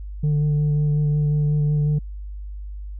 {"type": "tone with vibrato", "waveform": "sine", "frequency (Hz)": 148.5, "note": "D3", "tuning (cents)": 20, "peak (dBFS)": -14, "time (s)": [0.23, 1.99], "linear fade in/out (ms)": 10, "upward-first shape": "sine", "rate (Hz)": 5.5, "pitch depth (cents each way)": 14, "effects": ["tanh soft clip ceiling -16 dBFS", "added 50 Hz sine -30 dBFS peak until 2.99 s"]}